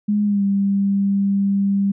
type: tone with pitch glide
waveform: sine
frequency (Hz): 207.7 to 198.21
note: G#3 to G3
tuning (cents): 0 to +19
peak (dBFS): -15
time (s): 0.08-1.92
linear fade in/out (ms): 10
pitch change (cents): -81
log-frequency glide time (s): 0.24-0.43
effects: none